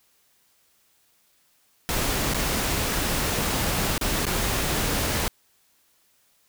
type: noise with dropouts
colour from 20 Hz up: pink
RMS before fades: -25 dBFS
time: 1.89-5.28 s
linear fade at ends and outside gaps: 0 ms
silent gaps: 2.336-2.345 / 3.979-4.012 / 4.253-4.267 s
effects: white hiss -64 dBFS RMS until 6.48 s